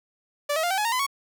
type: tone with pitch steps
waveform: sawtooth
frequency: 582 / 638.4 / 700.2 / 768 / 842.3 / 923.9 / 1013.3 / 1111.4 Hz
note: D5 / D#5 / F5 / G5 / G#5 / A#5 / B5 / C#6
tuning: -16 / +44 / +4 / -36 / +24 / -16 / +44 / +4 cents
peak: -19 dBFS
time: 0.49-1.066 s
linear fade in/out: 10 ms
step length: 72 ms
effects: none